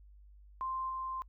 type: tone with level steps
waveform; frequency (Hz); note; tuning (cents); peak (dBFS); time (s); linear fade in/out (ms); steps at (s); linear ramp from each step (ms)
sine; 1046.5; C6; 0; -34 / -36; 0.61-1.22; 0; 0.89; 10
effects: noise-tail reverb RT60 0.1 s tail -26 dB re dry + added 50 Hz sine -54 dBFS peak until 1.28 s